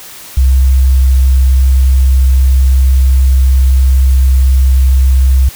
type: tone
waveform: sine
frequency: 65.5 Hz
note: C2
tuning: 2 cents sharp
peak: -4 dBFS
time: 0.37-5.49 s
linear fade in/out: 5 ms
effects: white hiss -31 dBFS RMS until 5.55 s